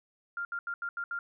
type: tone bursts at uneven times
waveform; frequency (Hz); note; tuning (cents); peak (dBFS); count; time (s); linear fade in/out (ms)
sine; 1396.9; F6; 0; -32; 6; 0.37-0.45 / 0.52-0.59 / 0.67-0.74 / 0.82-0.89 / 0.97-1.04 / 1.11-1.19; 2
effects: none